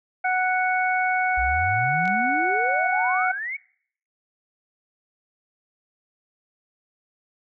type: harmonic tone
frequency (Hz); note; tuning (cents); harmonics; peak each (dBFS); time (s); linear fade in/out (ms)
740; F#5; 0; 1 / 2 / 3; -22 / -25 / -27; 0.24-3.32; 10
type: exponential sweep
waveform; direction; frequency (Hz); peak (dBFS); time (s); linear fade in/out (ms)
sine; up; 57 to 2286; -27; 1.37-3.57; 10
type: clicks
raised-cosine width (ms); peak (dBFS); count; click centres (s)
0.2; -23 / -21; 2; 2.055 / 2.078
effects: noise-tail reverb RT60 0.6 s tail -23 dB re dry